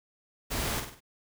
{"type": "noise with echo", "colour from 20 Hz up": "pink", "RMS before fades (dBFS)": -32, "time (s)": [0.5, 0.81], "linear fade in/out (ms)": 20, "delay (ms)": 49, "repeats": 4, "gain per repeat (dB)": -6, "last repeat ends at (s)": 1.006, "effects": []}